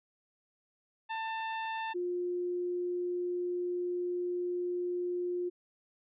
sawtooth / sine tone pair in turn, 892 / 355.2 Hz, A5 / F4, +23 / +29 cents, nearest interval octave + major third, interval 1594 cents, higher first, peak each -30 / -31 dBFS, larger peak first, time 1.09-1.94 / 1.94-5.5 s, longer second, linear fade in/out 20 ms, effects resampled to 8000 Hz

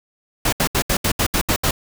pink noise bursts, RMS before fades -18 dBFS, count 9, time 0.45-1.71 s, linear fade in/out 5 ms, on 76 ms, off 72 ms, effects none

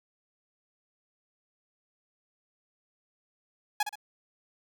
sawtooth tone with echo, 836 Hz, G#5, 11 cents sharp, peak -20 dBFS, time 3.8-3.83 s, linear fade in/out 5 ms, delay 63 ms, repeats 2, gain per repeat -8 dB, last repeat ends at 3.956 s, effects none

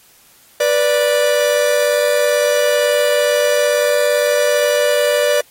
45% pulse tone pair together, 489.5 / 587.3 Hz, B4 / D5, -15 / 0 cents, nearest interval minor third, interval 315 cents, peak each -17 / -14 dBFS, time 0.6-5.41 s, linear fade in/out 5 ms, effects white hiss -49 dBFS RMS until 5.5 s + AAC 48 kbps

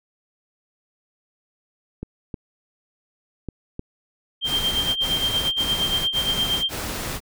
clicks, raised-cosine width 3 ms, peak -17 dBFS, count 4, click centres 2.03 / 2.342 / 3.487 / 3.794 s
sine tone with tremolo, 3166 Hz, G7, 17 cents sharp, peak -18 dBFS, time 4.41-6.71 s, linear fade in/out 50 ms, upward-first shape sine, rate 8.6 Hz, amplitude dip 65%
pink noise bursts, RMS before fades -29 dBFS, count 5, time 4.44-7.204 s, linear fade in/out 50 ms, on 520 ms, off 41 ms
effects none

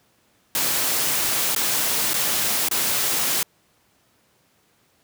white noise with dropouts, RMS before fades -22 dBFS, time 0.55-3.43 s, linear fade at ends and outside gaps 1 ms, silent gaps 1.549-1.562 / 2.134-2.141 / 2.686-2.712 s, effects pink hiss -62 dBFS RMS until 5.03 s + high-pass 100 Hz 12 dB/octave

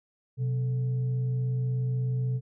sine tone with frequency modulation, 126.8 Hz, B2, 46 cents sharp, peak -25 dBFS, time 0.37-2.41 s, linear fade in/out 50 ms, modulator 310 Hz, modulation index 0.22, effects none

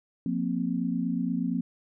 sine chord, F suspended fourth, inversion none, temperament equal with one note detuned, 177.36 / 233.1 / 261.6 Hz, F3 / Bb3 / C4, +27 / 0 / 0 cents, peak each -30 dBFS, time 0.26-1.61 s, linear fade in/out 2 ms, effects none

